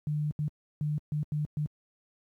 sine tone bursts at uneven times, 150 Hz, D3, 37 cents sharp, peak -27 dBFS, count 6, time 0.07-0.31 / 0.39-0.48 / 0.81-0.98 / 1.12-1.23 / 1.32-1.45 / 1.57-1.66 s, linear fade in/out 0 ms, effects high-pass 60 Hz 12 dB/octave + 11-bit

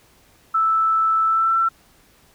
sine tone with pitch glide, 1317 to 1342.3 Hz, E6 to E6, -2 to +31 cents, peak -15 dBFS, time 0.54-1.69 s, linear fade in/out 10 ms, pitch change +33 cents, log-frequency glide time 1.26-1.57 s, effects pink hiss -55 dBFS RMS until 2.34 s

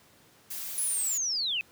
blue noise, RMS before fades -37 dBFS, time 0.5-1.18 s, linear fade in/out 10 ms
sine linear sweep, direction down, 10570 to 2491 Hz, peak -27 dBFS, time 0.78-1.61 s, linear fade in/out 0 ms
effects pink hiss -59 dBFS RMS until 1.71 s + high-pass 100 Hz 12 dB/octave

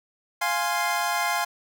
25% pulse chord, F minor, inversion none, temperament equal, 698.5 / 830.6 / 1046.5 Hz, F5 / Ab5 / C6, 0 / 0 / 0 cents, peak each -24 dBFS, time 0.41-1.45 s, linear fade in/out 10 ms, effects none

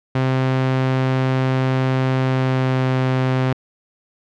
sawtooth tone with pitch glide, 130.81 to 129.83 Hz, C3 to C3, 0 to -13 cents, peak -12 dBFS, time 0.15-3.53 s, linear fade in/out 5 ms, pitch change -13 cents, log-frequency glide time 2.22-2.89 s, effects low-pass 3000 Hz 12 dB/octave

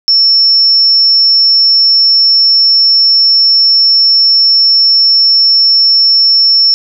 sine tone, 5400 Hz, E8, 41 cents sharp, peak -4 dBFS, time 0.08-6.74 s, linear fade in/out 0 ms, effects none

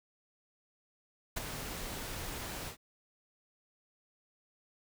pink noise with ADSR envelope, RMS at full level -33 dBFS, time 1.36-2.77 s, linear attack 13 ms, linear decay 15 ms, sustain -8 dB, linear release 100 ms, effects none

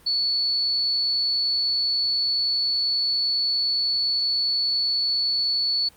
sine tone, 4435 Hz, C#8, in tune, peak -20 dBFS, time 0.06-5.89 s, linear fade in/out 10 ms, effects pink hiss -53 dBFS RMS until 5.96 s + Opus 32 kbps

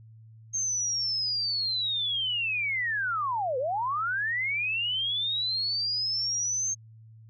sine linear two-way sweep, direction down then up, 6420 to 486.9 to 6420 Hz, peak -26 dBFS, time 0.53-6.75 s, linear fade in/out 20 ms, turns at 3.58 s, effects added 111 Hz sine -48 dBFS peak until 7.29 s

